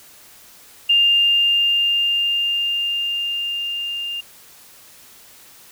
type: tone with level ramp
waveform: sine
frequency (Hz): 2803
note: F7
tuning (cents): +6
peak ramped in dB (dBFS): -11 to -24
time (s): 0.89-4.21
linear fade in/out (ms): 10
effects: white hiss -46 dBFS RMS until 5.71 s